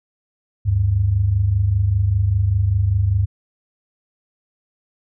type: tone pair together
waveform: sine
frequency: 74.92 / 100 Hz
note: D2 / G2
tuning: +35 / +35 cents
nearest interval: perfect fourth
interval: 500 cents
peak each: -21 / -15 dBFS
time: 0.65-3.26 s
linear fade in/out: 20 ms
effects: none